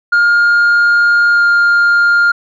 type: tone with pitch glide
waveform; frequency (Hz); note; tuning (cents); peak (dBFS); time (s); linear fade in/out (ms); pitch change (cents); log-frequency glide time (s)
sine; 1414 to 1405; F6 to F6; +21 to +10; -4; 0.12-2.32; 10; -11; 1.32-1.44
effects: tanh soft clip ceiling -6 dBFS